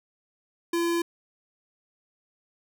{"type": "tone", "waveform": "square", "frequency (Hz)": 340, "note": "F4", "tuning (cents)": -46, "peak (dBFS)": -24, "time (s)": [0.73, 1.02], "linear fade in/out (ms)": 5, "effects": []}